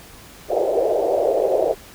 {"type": "band-pass noise", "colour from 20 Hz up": "white", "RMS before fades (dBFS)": -19, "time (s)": [0.48, 1.75], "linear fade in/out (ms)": 50, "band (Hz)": [380, 670], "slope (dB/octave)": 48, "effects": ["pink hiss -43 dBFS RMS until 1.94 s"]}